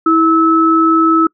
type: tone pair together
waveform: sine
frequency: 325 / 1300 Hz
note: E4 / E6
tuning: -24 / -24 cents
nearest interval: 2 octaves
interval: 2400 cents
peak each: -10 dBFS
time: 0.06-1.27 s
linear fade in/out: 5 ms
effects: noise-tail reverb RT60 0.1 s tail -25 dB re dry